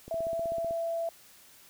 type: click train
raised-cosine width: 2 ms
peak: -30 dBFS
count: 11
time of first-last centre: 0.08-0.709 s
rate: 15.9 Hz
type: tone with pitch glide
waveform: sine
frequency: 661 to 667.5 Hz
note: E5 to E5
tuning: +5 to +22 cents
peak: -29 dBFS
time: 0.11-1.09 s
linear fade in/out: 2 ms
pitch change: +17 cents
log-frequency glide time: 0.24-0.44 s
effects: white hiss -56 dBFS RMS until 1.69 s